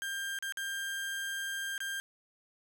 35% pulse tone with dropouts, 1594 Hz, G6, 28 cents sharp, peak -33 dBFS, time 0.02-2 s, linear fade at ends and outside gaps 0 ms, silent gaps 0.388-0.425 / 0.523-0.572 / 1.779-1.804 s, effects none

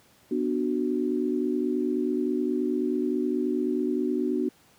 sine chord, B minor, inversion none, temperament just, 246.9 / 296.3 / 370.4 Hz, B3 / D4 / F#4, 0 / +15 / +2 cents, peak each -28 dBFS, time 0.31-4.49 s, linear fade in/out 5 ms, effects pink hiss -59 dBFS RMS until 4.78 s + high-pass 100 Hz 12 dB/octave

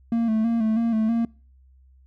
triangle tone with vibrato, 225.1 Hz, A3, 40 cents sharp, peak -17 dBFS, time 0.12-1.25 s, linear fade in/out 2 ms, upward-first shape square, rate 3.1 Hz, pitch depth 46 cents each way, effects noise-tail reverb RT60 0.4 s tail -25 dB re dry + added 65 Hz sine -51 dBFS peak until 2.06 s

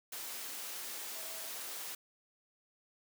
sine tone in noise, 648 Hz, E5, 30 cents flat, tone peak -54 dBFS, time 1.15-1.49 s, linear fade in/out 5 ms, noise white, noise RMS -43 dBFS, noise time 0.12-1.95 s, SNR -14 dB, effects high-pass 300 Hz 12 dB/octave

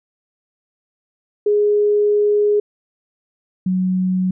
sine tone pair in turn, 415.3 / 185 Hz, G#4 / F#3, 0 / 0 cents, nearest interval octave + major second, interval 1400 cents, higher first, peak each -12 / -15 dBFS, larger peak first, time 1.46-2.6 / 3.66-4.31 s, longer first, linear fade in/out 5 ms, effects none

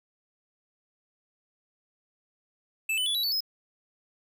square tone with pitch steps, 2632 / 3006 / 3433 / 3921 / 4478 / 5114 Hz, E7 / F#7 / A7 / B7 / C#8 / D#8, -3 / +27 / -43 / -13 / +17 / +47 cents, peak -26 dBFS, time 2.89-3.406 s, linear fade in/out 5 ms, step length 86 ms, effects none

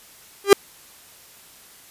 45% pulse tone with exponential growth, 399.6 Hz, G4, 33 cents sharp, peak -3 dBFS, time 0.44-0.53 s, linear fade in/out 2 ms, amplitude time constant 19 ms, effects white hiss -48 dBFS RMS until 1.9 s + resampled to 32000 Hz

